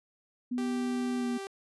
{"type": "tone with pitch glide", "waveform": "sine", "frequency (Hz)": [246.9, 241.7], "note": ["B3", "B3"], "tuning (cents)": [0, -37], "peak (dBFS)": -29, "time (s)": [0.51, 1.38], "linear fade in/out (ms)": 10, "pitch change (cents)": -37, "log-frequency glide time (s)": [1.18, 1.26]}
{"type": "tone", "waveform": "sawtooth", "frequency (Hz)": 391.2, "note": "G4", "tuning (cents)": -4, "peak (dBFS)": -33, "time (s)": [0.58, 1.47], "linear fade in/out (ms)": 0}
{"effects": ["resampled to 24000 Hz"]}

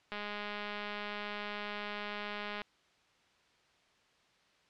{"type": "click train", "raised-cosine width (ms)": 0.3, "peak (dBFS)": -24, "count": 518, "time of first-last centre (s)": [0.12, 2.618], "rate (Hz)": 207, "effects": ["white hiss -68 dBFS RMS until 4.69 s", "low-pass 4000 Hz 12 dB/octave"]}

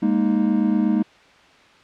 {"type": "chord", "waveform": "triangle", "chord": "Ab suspended second", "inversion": "none", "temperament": "equal with one note detuned", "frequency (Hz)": [204.8, 233.1, 311.1], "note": ["Ab3", "Bb3", "Eb4"], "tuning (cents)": [-24, 0, 0], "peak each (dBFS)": [-18, -19, -20], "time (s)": [0.02, 1.03], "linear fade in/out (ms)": 10, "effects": ["white hiss -50 dBFS RMS until 1.83 s", "low-pass 3000 Hz 12 dB/octave"]}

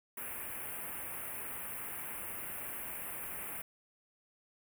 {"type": "band-stop noise", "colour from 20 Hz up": "white", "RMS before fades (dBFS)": -42, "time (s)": [0.17, 3.62], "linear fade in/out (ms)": 5, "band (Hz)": [2700, 9400], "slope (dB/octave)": 48, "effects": []}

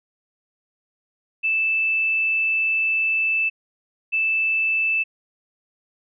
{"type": "tone pair in turn", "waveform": "sine", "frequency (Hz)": [2637, 2637], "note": ["E7", "E7"], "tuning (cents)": [0, 0], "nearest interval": "unison", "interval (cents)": 0, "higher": "neither", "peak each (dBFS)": [-18, -18], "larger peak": "neither", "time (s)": [[1.43, 3.5], [4.12, 5.04]], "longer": "first", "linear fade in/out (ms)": 20, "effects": []}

